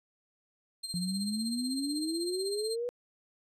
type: tone with tremolo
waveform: 30% pulse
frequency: 4178 Hz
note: C8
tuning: 3 cents flat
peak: -31 dBFS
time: 0.83-2.76 s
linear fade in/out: 10 ms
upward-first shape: sine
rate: 16 Hz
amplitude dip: 70%
type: exponential sweep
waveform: sine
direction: up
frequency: 172.2 to 493.9 Hz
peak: -31 dBFS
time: 0.94-2.89 s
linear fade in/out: 0 ms
effects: resampled to 32000 Hz